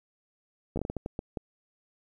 slowing click train, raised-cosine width 2 ms, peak -19 dBFS, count 10, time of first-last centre 0.76-1.372 s, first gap 13 ms, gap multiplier 1.39, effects 10-bit

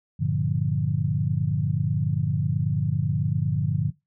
sine chord, G minor seventh, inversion none, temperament equal, 98 / 116.54 / 146.83 / 174.61 Hz, G2 / Bb2 / D3 / F3, 0 / 0 / 0 / 0 cents, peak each -28 / -28 / -24 / -30 dBFS, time 0.19-3.91 s, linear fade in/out 20 ms, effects noise-tail reverb RT60 0.2 s tail -20 dB re dry

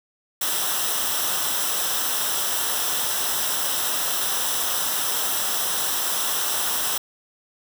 white noise with comb filter, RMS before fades -24 dBFS, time 0.41-6.98 s, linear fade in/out 5 ms, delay 0.44 ms, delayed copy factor -0.65, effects none

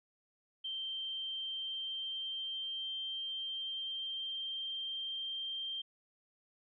sine tone with pitch glide, 3136 to 3165 Hz, G7 to G7, 0 to +16 cents, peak -37 dBFS, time 0.64-5.82 s, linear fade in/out 10 ms, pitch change +16 cents, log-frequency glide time 0.78-5.31 s, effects none

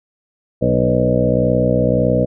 harmonic tone with a mistuned harmonic, 61.74 Hz, B1, in tune, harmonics 1 / 2 / 3 / 4 / 5 / 7 / 8 / 9 / 10, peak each -27 / -19 / -20 / -21 / -24 / -27 / -18 / -22 / -21 dBFS, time 0.61-2.26 s, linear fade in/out 20 ms, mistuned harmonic 9, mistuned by -17 cents, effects none

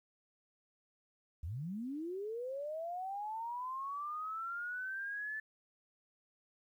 sine linear sweep, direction up, 69.3 to 1755 Hz, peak -38 dBFS, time 1.43-5.4 s, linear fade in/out 5 ms, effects 12-bit

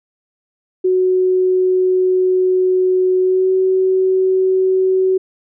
sine tone with pitch glide, 370 to 376 Hz, F#4 to F#4, 0 to +28 cents, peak -11 dBFS, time 0.84-5.18 s, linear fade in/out 10 ms, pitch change +28 cents, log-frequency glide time 3.2-3.51 s, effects none

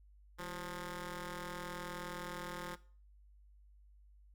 10% pulse ring-modulated tone, 180.8 Hz, F#3, 40 cents flat, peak -31 dBFS, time 0.38-2.76 s, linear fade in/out 20 ms, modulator 703 Hz, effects noise-tail reverb RT60 0.4 s tail -17 dB re dry + added 50 Hz sine -59 dBFS peak until 4.34 s

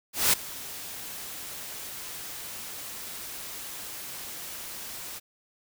white noise with ADSR envelope, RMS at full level -20 dBFS, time 0.13-5.2 s, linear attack 200 ms, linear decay 10 ms, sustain -19 dB, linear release 24 ms, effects none

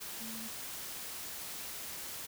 sine tone in noise, 224.8 Hz, A3, 37 cents sharp, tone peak -45 dBFS, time 0.2-0.49 s, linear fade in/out 20 ms, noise white, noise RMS -43 dBFS, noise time 0-2.27 s, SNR -5 dB, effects none

